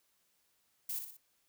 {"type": "noise with echo", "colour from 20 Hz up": "violet", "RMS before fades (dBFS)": -38, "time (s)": [0.89, 0.99], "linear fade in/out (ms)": 5, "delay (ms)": 60, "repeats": 3, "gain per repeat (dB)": -6, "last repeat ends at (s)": 1.17, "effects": ["white hiss -75 dBFS RMS until 1.48 s"]}